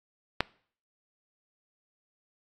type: click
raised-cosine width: 0.3 ms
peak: -7 dBFS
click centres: 0.406 s
effects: noise-tail reverb RT60 0.5 s tail -22 dB re dry + AAC 64 kbps